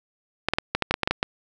clicks, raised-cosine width 0.3 ms, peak -5 dBFS, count 11, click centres 0.486 / 0.536 / 0.585 / 0.75 / 0.823 / 0.91 / 0.941 / 1.033 / 1.075 / 1.11 / 1.229 s, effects none

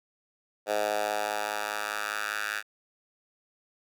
10% pulse tone with high-pass filter sweep, 104.9 Hz, G#2, 18 cents sharp, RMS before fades -31 dBFS, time 0.66-2.63 s, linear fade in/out 50 ms, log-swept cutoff 590 to 1600 Hz, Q 2.5, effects none

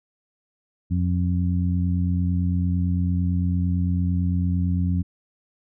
harmonic tone, 88.9 Hz, F2, 31 cents sharp, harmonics 1 / 2 / 3, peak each -21 / -24 / -31 dBFS, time 0.9-5.03 s, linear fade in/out 20 ms, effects none

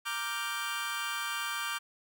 25% pulse chord, G minor seventh, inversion first, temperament equal, 932.3 / 1174.7 / 1396.9 / 1568 Hz, Bb5 / D6 / F6 / G6, 0 / 0 / 0 / 0 cents, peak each -39 / -33 / -37 / -33 dBFS, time 0.05-1.79 s, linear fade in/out 20 ms, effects none

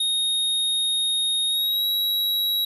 square tone with pitch glide, 3724 to 3869 Hz, A#7 to B7, -2 to -36 cents, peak -21 dBFS, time 0-2.65 s, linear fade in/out 5 ms, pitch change +66 cents, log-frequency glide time 1.47-1.85 s, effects none

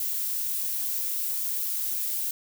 violet noise, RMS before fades -29 dBFS, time 0-2.31 s, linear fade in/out 2 ms, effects none

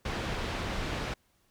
pink low-pass noise, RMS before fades -34 dBFS, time 0.05-1.14 s, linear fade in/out 5 ms, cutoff 3700 Hz, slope 12 dB/octave, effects pink hiss -70 dBFS RMS until 1.5 s

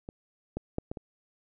clicks, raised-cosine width 2 ms, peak -26 / -19 / -16 / -21 / -25 dBFS, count 5, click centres 0.089 / 0.57 / 0.784 / 0.915 / 0.972 s, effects none

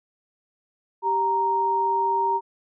sine tone pair together, 390.9 / 932.3 Hz, G4 / A#5, -5 / 0 cents, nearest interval octave + minor third, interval 1505 cents, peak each -28 / -20 dBFS, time 1.02-2.41 s, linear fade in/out 50 ms, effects none

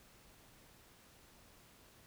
silence, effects pink hiss -63 dBFS RMS until 2.06 s

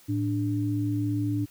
sine tone pair together, 110.65 / 293.7 Hz, A2 / D4, +10 / 0 cents, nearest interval octave + perfect fourth, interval 1690 cents, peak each -27 dBFS, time 0.08-1.46 s, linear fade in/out 20 ms, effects white hiss -56 dBFS RMS until 1.5 s

